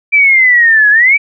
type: exponential two-way sweep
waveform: sine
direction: down then up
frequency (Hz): 2349 to 1661.2 to 2349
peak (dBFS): -4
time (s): 0.12-1.18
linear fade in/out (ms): 20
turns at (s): 0.9
effects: none